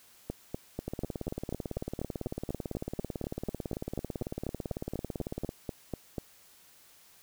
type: two click trains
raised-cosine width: 2 ms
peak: -21 / -20 dBFS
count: 84 / 25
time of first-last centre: 0.88-5.491 / 0.3-6.182 s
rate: 18 / 4.08 Hz
effects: white hiss -59 dBFS RMS until 7.22 s